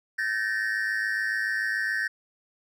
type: tone cluster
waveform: triangle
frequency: 1540 / 1748 / 1855 Hz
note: G6 / A6 / A#6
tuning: -31 / -12 / -9 cents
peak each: -28 dBFS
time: 0.18-2.08 s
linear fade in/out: 10 ms
effects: none